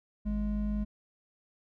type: tone pair together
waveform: triangle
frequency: 52.44 / 208.6 Hz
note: G#1 / G#3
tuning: +17 / +8 cents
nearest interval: 2 octaves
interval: 2391 cents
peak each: -30 / -29 dBFS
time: 0.25-0.85 s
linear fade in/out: 20 ms
effects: none